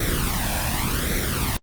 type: noise with flanger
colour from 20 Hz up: pink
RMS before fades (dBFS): -23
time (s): 0-1.57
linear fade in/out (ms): 5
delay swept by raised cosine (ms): 0.51 to 1.22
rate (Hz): 0.87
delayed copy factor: +0.75
effects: Opus 32 kbps